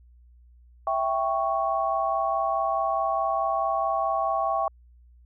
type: chord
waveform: sine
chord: C# diminished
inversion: first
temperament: equal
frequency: 659.3 / 784 / 1108.7 Hz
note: E5 / G5 / C#6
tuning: 0 / 0 / 0 cents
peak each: -27 dBFS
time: 0.87-4.68 s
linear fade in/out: 2 ms
effects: added 60 Hz sine -51 dBFS peak until 5.25 s